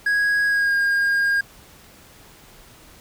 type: tone with pitch glide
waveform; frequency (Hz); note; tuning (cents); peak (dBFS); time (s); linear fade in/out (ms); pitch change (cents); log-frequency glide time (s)
triangle; 1655 to 1619.1; G#6 to G#6; -6 to -44; -15; 0.06-1.41; 5; -38; 0.46-0.75
effects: pink hiss -48 dBFS RMS until 3 s